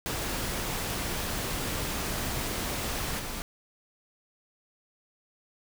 pink noise with level steps, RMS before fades -32 / -36 dBFS, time 0.06-3.42 s, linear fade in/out 0 ms, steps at 3.19 s, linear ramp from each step 5 ms, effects none

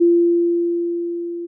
sine tone with level ramp, 343.3 Hz, F4, 30 cents flat, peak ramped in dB -9 to -25 dBFS, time 0-1.47 s, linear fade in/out 20 ms, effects none

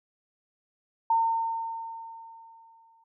sine tone with exponential decay, 910 Hz, A#5, 42 cents flat, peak -19 dBFS, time 1.1-3.04 s, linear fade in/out 5 ms, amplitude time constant 420 ms, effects none

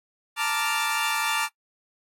20% pulse chord, Bb major seventh, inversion third, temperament equal, 880 / 932.3 / 1174.7 / 1396.9 Hz, A5 / Bb5 / D6 / F6, 0 / 0 / 0 / 0 cents, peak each -24 / -27 / -23 / -25 dBFS, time 0.36-1.49 s, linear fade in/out 50 ms, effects noise-tail reverb RT60 0.1 s tail -24 dB re dry + AAC 48 kbps

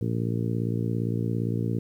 harmonic tone, 57.5 Hz, A#1, 23 cents flat, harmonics 2 / 3 / 4 / 5 / 6 / 7 / 8, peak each -27 / -31 / -33 / -35 / -37 / -38 / -39 dBFS, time 0.01-1.79 s, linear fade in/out 5 ms, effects 10-bit

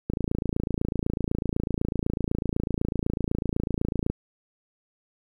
click train, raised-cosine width 3 ms, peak -13 dBFS, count 113, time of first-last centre 0.1-4.1 s, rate 28 Hz, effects 9-bit

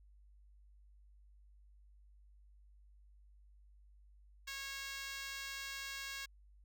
5% pulse tone with high-pass filter, 548 Hz, C#5, 20 cents flat, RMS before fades -45 dBFS, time 4.47-6.26 s, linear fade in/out 10 ms, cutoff 1500 Hz, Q 1.8, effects added 50 Hz sine -60 dBFS peak until 6.64 s

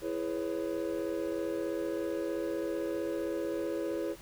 triangle chord, C# minor seventh, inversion first, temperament just, 332.6 / 415.8 / 498.9 / 554.4 Hz, E4 / G#4 / B4 / C#5, +16 / +2 / +17 / 0 cents, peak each -33 / -36 / -37 / -36 dBFS, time 0.01-4.16 s, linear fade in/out 50 ms, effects pink hiss -53 dBFS RMS until 4.21 s

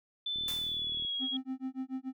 sine tone with pitch glide, 3520 to 3303 Hz, A7 to G#7, 0 to -10 cents, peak -32 dBFS, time 0.26-1.37 s, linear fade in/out 5 ms, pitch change -110 cents, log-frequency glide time 0.54-1.14 s
click train, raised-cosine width 3 ms, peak -38 dBFS, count 28, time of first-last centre 0.36-1.049 s, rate 39.2 Hz
white noise with exponential decay, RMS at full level -39 dBFS, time 0.48-0.89 s, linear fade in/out 1 ms, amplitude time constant 87 ms
triangle tone with tremolo, 261.6 Hz, C4, in tune, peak -30 dBFS, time 1.19-2.13 s, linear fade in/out 50 ms, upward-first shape sine, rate 6.9 Hz, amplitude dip 100%
effects none

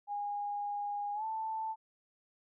sine tone with pitch glide, 819 to 882.9 Hz, G#5 to A5, -24 to +6 cents, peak -34 dBFS, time 0.07-1.76 s, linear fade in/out 50 ms, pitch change +130 cents, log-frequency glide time 1.14-1.24 s, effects none

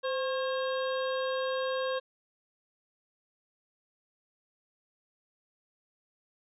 harmonic tone with a mistuned harmonic, 540 Hz, C#5, 45 cents flat, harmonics 1 / 2 / 3 / 5 / 6 / 7 / 8, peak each -30 / -37 / -39 / -46 / -46 / -45 / -50 dBFS, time 0.03-2 s, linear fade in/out 20 ms, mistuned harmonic 1, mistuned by -69 cents, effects none

